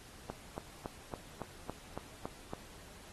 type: click train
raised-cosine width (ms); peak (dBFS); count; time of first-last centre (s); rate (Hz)
1; -25; 9; 0.3-2.535; 3.58
effects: pink hiss -55 dBFS RMS until 3.12 s + AAC 32 kbps